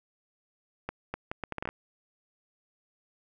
accelerating click train, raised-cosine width 0.5 ms, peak -18 dBFS, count 10, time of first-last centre 0.89-1.69 s, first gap 250 ms, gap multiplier 0.7, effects none

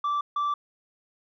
sine tone bursts at uneven times, 1166 Hz, D6, 13 cents flat, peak -21 dBFS, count 2, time 0.04-0.21 / 0.36-0.54 s, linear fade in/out 5 ms, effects tanh soft clip ceiling -23 dBFS

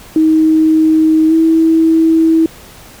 sine tone with pitch glide, 315.8 to 323.9 Hz, D#4 to E4, +26 to -30 cents, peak -6 dBFS, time 0.16-2.46 s, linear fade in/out 2 ms, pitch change +44 cents, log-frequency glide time 1.28-1.33 s, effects pink hiss -37 dBFS RMS until 3 s

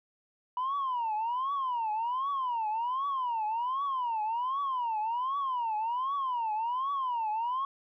sine tone with vibrato, 981 Hz, B5, 12 cents flat, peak -27 dBFS, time 0.57-7.65 s, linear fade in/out 2 ms, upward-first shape triangle, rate 1.3 Hz, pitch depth 270 cents each way, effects tanh soft clip ceiling -26 dBFS

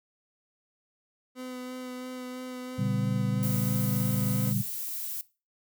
30% pulse tone with vibrato, 253.1 Hz, B3, 43 cents sharp, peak -34 dBFS, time 1.35-4.54 s, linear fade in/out 50 ms, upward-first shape sine, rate 3 Hz, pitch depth 13 cents each way
sine chord, G diminished, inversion first, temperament just, 117.6 / 141.12 / 196 Hz, Bb2 / Db3 / G3, +16 / +31 / 0 cents, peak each -30 dBFS, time 2.78-4.62 s, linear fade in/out 10 ms
violet noise, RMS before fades -35 dBFS, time 3.43-5.21 s, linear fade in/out 0 ms
effects noise-tail reverb RT60 0.3 s tail -19 dB re dry

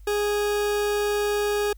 40% pulse tone, 413.7 Hz, G#4, 7 cents flat, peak -21 dBFS, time 0.07-1.73 s, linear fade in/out 5 ms, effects added 50 Hz sine -42 dBFS peak until 1.77 s + white hiss -66 dBFS RMS until 1.77 s

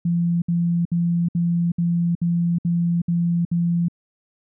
sine tone bursts, 171.3 Hz, F3, 33 cents flat, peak -17 dBFS, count 9, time 0.05-3.884 s, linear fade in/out 5 ms, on 370 ms, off 63 ms, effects none

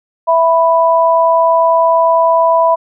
sine tone pair together, 660 / 988.9 Hz, E5 / B5, +2 / +2 cents, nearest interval perfect fifth, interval 700 cents, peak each -10 dBFS, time 0.27-2.76 s, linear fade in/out 20 ms, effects none

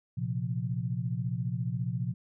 sine chord, Bb suspended second, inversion none, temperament just, 116.54 / 131.11 / 174.81 Hz, Bb2 / C3 / F3, 0 / +4 / +2 cents, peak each -33 / -33 / -35 dBFS, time 0.17-2.14 s, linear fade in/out 10 ms, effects none

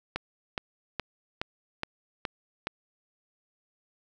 click train, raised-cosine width 0.3 ms, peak -14 dBFS, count 7, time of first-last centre 0.16-2.67 s, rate 2.39 Hz, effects none

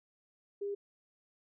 sine tone, 403.4 Hz, G4, 50 cents sharp, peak -34 dBFS, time 0.61-0.75 s, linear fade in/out 10 ms, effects none

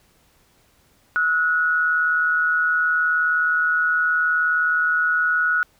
sine tone pair together, 1300 / 1459.2 Hz, E6 / F#6, -24 / -24 cents, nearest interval major second, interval 200 cents, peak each -26 / -17 dBFS, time 1.16-5.63 s, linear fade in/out 0 ms, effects pink hiss -59 dBFS RMS until 5.79 s

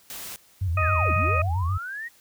white noise, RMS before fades -37 dBFS, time 0.1-0.36 s, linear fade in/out 0 ms
sine tone with vibrato, 88.7 Hz, F2, 27 cents sharp, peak -22 dBFS, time 0.61-1.78 s, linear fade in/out 10 ms, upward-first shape square, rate 7.4 Hz, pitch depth 120 cents each way
harmonic tone, 624 Hz, D#5, 5 cents sharp, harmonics 1 / 2 / 3 / 4, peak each -30 / -24 / -37 / -27 dBFS, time 0.77-1.42 s, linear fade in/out 5 ms
sine linear two-way sweep, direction down then up, 1920 to 100 to 1920 Hz, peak -31 dBFS, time 0.81-2.09 s, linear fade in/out 20 ms, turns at 1.14 s
effects white hiss -57 dBFS RMS until 2.2 s

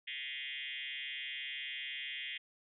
sine tone with frequency modulation, 2639 Hz, E7, 1 cent sharp, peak -39 dBFS, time 0.07-2.38 s, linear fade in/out 10 ms, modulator 138 Hz, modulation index 5.6, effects none

